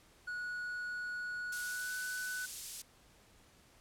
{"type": "tone with pitch glide", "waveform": "triangle", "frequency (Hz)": [1462, 1495.3], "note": ["F#6", "F#6"], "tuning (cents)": [-21, 18], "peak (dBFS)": -36, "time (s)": [0.27, 2.46], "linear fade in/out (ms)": 10, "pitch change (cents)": 39, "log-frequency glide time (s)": [1.59, 1.95]}
{"type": "high-pass noise", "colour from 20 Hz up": "pink", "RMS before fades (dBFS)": -44, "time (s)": [1.52, 2.82], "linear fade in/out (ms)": 5, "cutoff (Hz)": 5600, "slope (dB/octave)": 12}
{"effects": ["pink hiss -64 dBFS RMS until 3.8 s", "low-pass 12000 Hz 12 dB/octave"]}